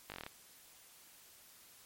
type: slowing click train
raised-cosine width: 0.3 ms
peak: -27 dBFS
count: 8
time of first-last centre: 0.1-0.264 s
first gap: 19 ms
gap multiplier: 1.07
effects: white hiss -60 dBFS RMS until 1.85 s + MP3 64 kbps